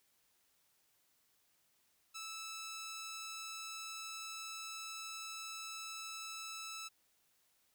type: tone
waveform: 10% pulse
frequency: 1313 Hz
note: E6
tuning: 7 cents flat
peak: -36 dBFS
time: 2.14-6.89 s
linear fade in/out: 20 ms
effects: white hiss -75 dBFS RMS until 7.74 s